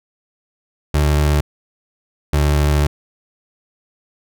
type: tone pair in turn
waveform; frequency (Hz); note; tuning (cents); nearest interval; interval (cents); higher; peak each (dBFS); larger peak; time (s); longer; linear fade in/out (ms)
30% pulse; 74.2 / 73.52; D2 / D2; +18 / +2; unison; 16; first; -10; neither; 0.94-1.41 / 2.33-2.87; second; 5
effects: none